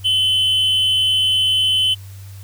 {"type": "tone with amplitude modulation", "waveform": "triangle", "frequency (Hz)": 3044, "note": "F#7", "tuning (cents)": 48, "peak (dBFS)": -10, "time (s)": [0.04, 1.95], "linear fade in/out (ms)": 20, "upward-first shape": "sine", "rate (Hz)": 296, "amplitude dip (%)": 45, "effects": ["added 97 Hz sine -33 dBFS peak until 2.43 s", "white hiss -47 dBFS RMS until 2.43 s"]}